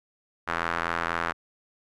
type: tone with band-pass filter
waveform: sawtooth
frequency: 84.1 Hz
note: E2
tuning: 35 cents sharp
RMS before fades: -29 dBFS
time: 0.47-1.33 s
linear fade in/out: 20 ms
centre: 1400 Hz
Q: 2.1
effects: none